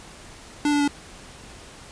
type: tone with pitch steps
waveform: square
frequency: 293.7 / 290.3 / 287 Hz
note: D4 / D4 / D4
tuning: 0 / -20 / -40 cents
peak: -19 dBFS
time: 0.65-0.878 s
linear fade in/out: 2 ms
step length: 76 ms
effects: pink hiss -44 dBFS RMS until 1.91 s + resampled to 22050 Hz